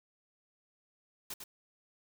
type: noise with echo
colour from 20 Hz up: white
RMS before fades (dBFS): -41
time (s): 1.3-1.34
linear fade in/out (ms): 5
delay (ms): 100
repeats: 1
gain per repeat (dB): -5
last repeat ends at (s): 1.44
effects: none